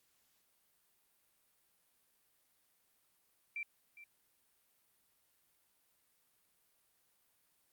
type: tone with echo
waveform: sine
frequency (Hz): 2349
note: D7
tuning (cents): 0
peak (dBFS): -38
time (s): 3.56-3.63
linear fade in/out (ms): 2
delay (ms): 410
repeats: 1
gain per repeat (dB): -14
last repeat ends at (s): 4.04
effects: white hiss -75 dBFS RMS until 7.72 s + Opus 48 kbps